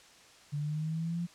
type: exponential sweep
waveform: sine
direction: up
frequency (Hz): 144.3 to 174.61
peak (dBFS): -31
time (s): 0.52-1.27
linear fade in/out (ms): 20
effects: white hiss -57 dBFS RMS until 1.34 s + low-pass 7000 Hz 12 dB/octave